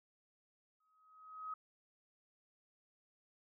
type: tone with exponential growth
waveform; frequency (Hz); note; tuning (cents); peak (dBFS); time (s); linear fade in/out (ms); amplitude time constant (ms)
sine; 1267; D#6; +31; -39; 0.8-1.54; 5; 160
effects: none